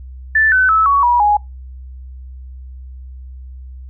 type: tone with pitch steps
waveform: sine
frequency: 1760 / 1514.6 / 1303.4 / 1121.6 / 965.2 / 830.6 Hz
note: A6 / F#6 / E6 / C#6 / B5 / G#5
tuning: 0 / +40 / -20 / +20 / -40 / 0 cents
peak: -9 dBFS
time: 0.35-1.37 s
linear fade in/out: 5 ms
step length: 170 ms
effects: noise-tail reverb RT60 0.2 s tail -23 dB re dry + added 64 Hz sine -30 dBFS peak until 3.89 s